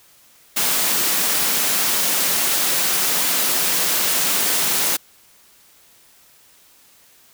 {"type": "high-pass noise", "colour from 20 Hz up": "white", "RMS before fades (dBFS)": -19, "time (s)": [0.56, 4.97], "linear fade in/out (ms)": 10, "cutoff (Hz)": 140, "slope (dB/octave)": 48, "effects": ["white hiss -52 dBFS RMS until 7.33 s"]}